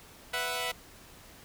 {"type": "chord", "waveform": "10% pulse", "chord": "B suspended fourth", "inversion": "none", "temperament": "equal", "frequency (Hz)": [493.9, 659.3, 740], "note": ["B4", "E5", "F#5"], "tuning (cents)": [0, 0, 0], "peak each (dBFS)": -27, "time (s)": [0.33, 0.72], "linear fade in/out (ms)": 10, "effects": ["pink hiss -53 dBFS RMS until 1.44 s"]}